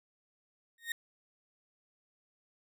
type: tone with exponential growth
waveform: 35% pulse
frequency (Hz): 1854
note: A#6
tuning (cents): -10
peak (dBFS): -28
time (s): 0.78-0.92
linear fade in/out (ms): 2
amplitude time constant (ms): 30
effects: none